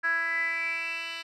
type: tone with band-pass filter sweep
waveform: 10% pulse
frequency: 331.8 Hz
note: E4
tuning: 11 cents sharp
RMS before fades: -30 dBFS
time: 0.03-1.23 s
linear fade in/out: 20 ms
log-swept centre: 1600 to 3200 Hz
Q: 8.7
effects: none